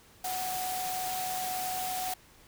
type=tone in noise; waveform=sine; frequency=741 Hz; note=F#5; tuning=2 cents sharp; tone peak=-33 dBFS; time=0.24-2.14 s; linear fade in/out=5 ms; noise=white; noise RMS=-37 dBFS; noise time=0.24-2.14 s; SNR=+1 dB; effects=pink hiss -58 dBFS RMS until 2.47 s